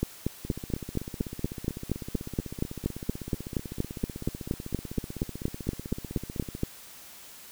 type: two click trains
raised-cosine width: 3 ms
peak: -13 / -23 dBFS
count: 29 / 98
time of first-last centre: 0.03-6.634 / 0.45-6.551 s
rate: 4.24 / 15.9 Hz
effects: white hiss -48 dBFS RMS until 7.51 s